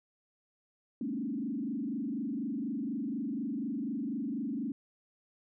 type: tone with frequency modulation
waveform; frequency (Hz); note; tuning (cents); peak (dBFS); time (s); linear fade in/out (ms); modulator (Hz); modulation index
sine; 252.9; B3; +41; -32; 1.01-4.72; 2; 24.1; 1.9
effects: none